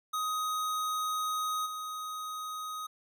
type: tone with level steps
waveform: square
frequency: 1254 Hz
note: D#6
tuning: 13 cents sharp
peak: -31 / -37 dBFS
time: 0.13-2.87 s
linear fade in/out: 10 ms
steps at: 1.65 s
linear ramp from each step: 20 ms
effects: none